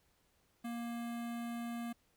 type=tone with notch filter; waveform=square; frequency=235.2 Hz; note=A#3; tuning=16 cents sharp; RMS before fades=-41 dBFS; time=0.64-1.93 s; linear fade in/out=10 ms; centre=5300 Hz; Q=1.3; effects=pink hiss -74 dBFS RMS until 2.16 s